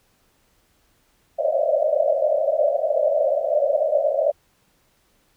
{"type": "band-pass noise", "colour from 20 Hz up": "pink", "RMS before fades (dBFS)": -20, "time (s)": [1.38, 4.32], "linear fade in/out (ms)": 20, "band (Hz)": [550, 650], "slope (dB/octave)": 96, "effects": ["pink hiss -63 dBFS RMS until 5.36 s"]}